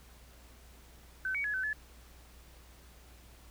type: tone with pitch steps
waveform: sine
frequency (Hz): 1528 / 2253 / 1690 / 1526 / 1720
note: G6 / C#7 / G#6 / G6 / A6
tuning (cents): -45 / +28 / +30 / -47 / -40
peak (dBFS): -31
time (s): 1.25-1.73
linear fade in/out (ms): 2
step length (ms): 96
effects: added 60 Hz sine -55 dBFS peak until 3.5 s + pink hiss -59 dBFS RMS until 3.5 s